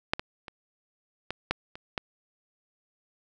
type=clicks; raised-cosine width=0.3 ms; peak=-7 / -17 / -24 / -15 / -9 / -25 / -13 dBFS; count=7; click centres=0.135 / 0.195 / 0.482 / 1.306 / 1.51 / 1.755 / 1.978 s; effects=none